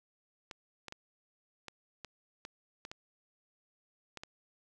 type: clicks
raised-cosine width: 0.2 ms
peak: -26 dBFS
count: 10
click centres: 0.512 / 0.883 / 0.924 / 1.683 / 2.047 / 2.451 / 2.851 / 2.915 / 4.173 / 4.235 s
effects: none